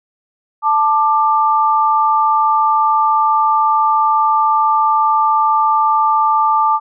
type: tone pair together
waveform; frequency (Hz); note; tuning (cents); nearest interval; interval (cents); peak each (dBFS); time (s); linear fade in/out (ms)
sine; 880 / 1185.9; A5 / D6; 0 / +16; perfect fourth; 516; -13; 0.62-6.8; 50
effects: none